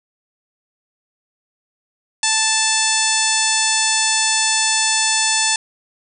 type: harmonic tone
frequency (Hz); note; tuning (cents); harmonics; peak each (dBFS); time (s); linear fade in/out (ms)
880; A5; 0; 1 / 2 / 3 / 4 / 5 / 6 / 7 / 8 / 9 / 10; -24 / -24 / -24 / -24 / -24 / -24 / -24 / -24 / -24 / -24; 2.23-5.56; 2
effects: none